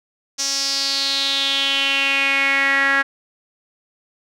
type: tone with band-pass filter sweep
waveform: sawtooth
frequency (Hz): 275.1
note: C#4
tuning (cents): -13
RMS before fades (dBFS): -19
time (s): 0.38-3.03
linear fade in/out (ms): 20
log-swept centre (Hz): 5800 to 1700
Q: 5.2
effects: none